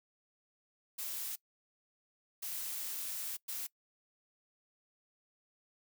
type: noise bursts at uneven times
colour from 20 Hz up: blue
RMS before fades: -40 dBFS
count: 3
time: 0.98-1.36 / 2.42-3.37 / 3.48-3.67 s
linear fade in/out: 10 ms
effects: noise-tail reverb RT60 0.1 s tail -22 dB re dry